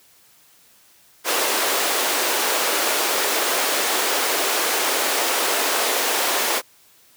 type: high-pass noise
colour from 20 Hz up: pink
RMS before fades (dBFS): -21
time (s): 1.24-6.62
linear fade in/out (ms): 50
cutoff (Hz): 380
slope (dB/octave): 24
effects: white hiss -54 dBFS RMS until 7.16 s + high-pass 60 Hz 12 dB/octave